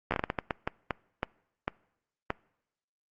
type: slowing click train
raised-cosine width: 0.5 ms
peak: -13 dBFS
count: 14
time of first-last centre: 0.11-2.304 s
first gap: 12 ms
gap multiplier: 1.39
effects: noise-tail reverb RT60 0.8 s tail -24 dB re dry + Opus 48 kbps